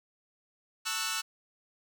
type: chord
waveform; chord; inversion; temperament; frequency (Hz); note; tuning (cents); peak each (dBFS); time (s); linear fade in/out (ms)
10% pulse; F# minor seventh; first; equal with one note detuned; 895.9 / 1108.7 / 1318.5 / 1480; A5 / C#6 / E6 / F#6; +31 / 0 / 0 / 0; -32 / -32 / -26 / -27; 0.85-1.22; 20
effects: none